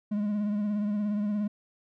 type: tone with vibrato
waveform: triangle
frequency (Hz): 207.7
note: G#3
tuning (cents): 0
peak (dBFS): -24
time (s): 0.11-1.48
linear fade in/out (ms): 10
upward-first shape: triangle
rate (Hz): 17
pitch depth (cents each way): 48
effects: none